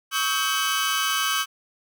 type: tone cluster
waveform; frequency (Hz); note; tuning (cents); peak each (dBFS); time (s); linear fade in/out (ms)
sawtooth; 1120 / 1286 / 1571 / 3011; C#6 / E6 / G6 / F#7; +18 / -43 / +3 / +30; -24; 0.11-1.46; 50
effects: none